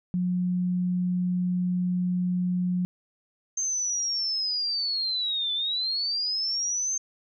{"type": "tone", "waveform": "sine", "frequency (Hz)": 180, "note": "F#3", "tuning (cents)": -47, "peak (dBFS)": -23, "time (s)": [0.14, 2.85], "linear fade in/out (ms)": 0}
{"type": "linear two-way sweep", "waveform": "sine", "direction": "down then up", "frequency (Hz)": [6350, 3482, 6350], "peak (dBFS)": -25, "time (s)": [3.57, 6.98], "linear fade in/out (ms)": 5, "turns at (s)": 5.53}
{"effects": []}